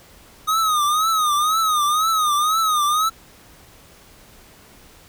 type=tone with vibrato; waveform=square; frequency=1244.5 Hz; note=D#6; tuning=in tune; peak=-17 dBFS; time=0.47-3.1 s; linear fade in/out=20 ms; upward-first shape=triangle; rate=2 Hz; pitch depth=120 cents each way; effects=pink hiss -48 dBFS RMS until 5.08 s